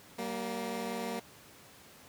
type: tone pair together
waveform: 15% pulse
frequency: 192.09 / 234 Hz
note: G3 / A#3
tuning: -35 / +7 cents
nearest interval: minor third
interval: 342 cents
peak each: -33 / -30 dBFS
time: 0.18-1.2 s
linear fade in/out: 10 ms
effects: pink hiss -55 dBFS RMS until 2.08 s + high-pass 100 Hz 12 dB/octave